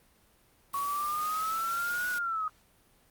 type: noise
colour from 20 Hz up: white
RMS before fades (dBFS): -42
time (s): 0.73-2.19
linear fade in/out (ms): 10
type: exponential two-way sweep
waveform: sine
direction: up then down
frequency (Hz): 1112 to 1475 to 1245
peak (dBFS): -29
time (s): 0.74-2.48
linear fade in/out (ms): 2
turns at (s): 2.1
effects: pink hiss -64 dBFS RMS until 3.1 s + Opus 32 kbps